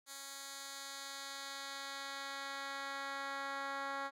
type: tone with band-pass filter sweep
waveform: 10% pulse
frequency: 275.7 Hz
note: C#4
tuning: 9 cents flat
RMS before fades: -44 dBFS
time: 0.06-4.11 s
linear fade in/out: 50 ms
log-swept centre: 8200 to 1300 Hz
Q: 0.78
effects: none